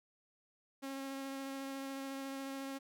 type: tone with vibrato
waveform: sawtooth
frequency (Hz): 271.5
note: C#4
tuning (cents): -36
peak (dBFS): -37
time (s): 0.82-2.79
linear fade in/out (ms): 20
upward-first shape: triangle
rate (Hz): 14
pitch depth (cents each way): 13
effects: none